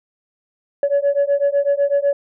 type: beating tone pair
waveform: sine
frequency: 562 / 570 Hz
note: C#5 / C#5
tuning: +24 / +48 cents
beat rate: 8 Hz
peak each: -16 dBFS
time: 0.83-2.13 s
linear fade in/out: 2 ms
effects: tanh soft clip ceiling -10 dBFS